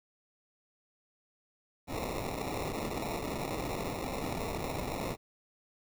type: noise with sample-and-hold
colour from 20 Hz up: white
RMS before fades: -36 dBFS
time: 1.87-5.17 s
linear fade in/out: 50 ms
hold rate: 1575 Hz
effects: none